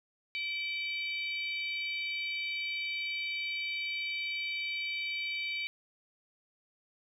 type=harmonic tone with a mistuned harmonic; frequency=752 Hz; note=F#5; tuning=28 cents sharp; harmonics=3 / 4 / 5 / 6; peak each=-34 / -42 / -43 / -47 dBFS; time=0.35-5.67 s; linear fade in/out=0 ms; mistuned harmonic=3; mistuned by=+55 cents; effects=11-bit